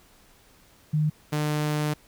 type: tone pair in turn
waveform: sine / sawtooth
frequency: 152.7 / 150.42 Hz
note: D#3 / D3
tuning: -32 / +42 cents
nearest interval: unison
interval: 26 cents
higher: first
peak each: -20 dBFS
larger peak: neither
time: 0.93-1.1 / 1.32-1.94 s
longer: second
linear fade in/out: 10 ms
effects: pink hiss -57 dBFS RMS until 2.07 s